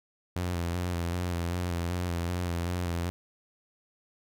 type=tone with vibrato; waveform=sawtooth; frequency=87.31 Hz; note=F2; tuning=in tune; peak=-25 dBFS; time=0.36-3.1 s; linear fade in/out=0 ms; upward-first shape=square; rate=2.6 Hz; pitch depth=35 cents each way; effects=none